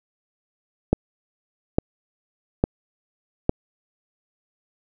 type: click train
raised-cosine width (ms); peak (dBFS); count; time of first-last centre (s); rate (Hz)
2; -3; 4; 0.93-3.494; 1.17
effects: none